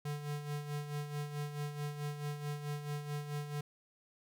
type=tone with tremolo; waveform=square; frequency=146.83 Hz; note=D3; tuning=in tune; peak=-36 dBFS; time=0.05-3.61 s; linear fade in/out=5 ms; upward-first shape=sine; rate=4.6 Hz; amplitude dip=60%; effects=none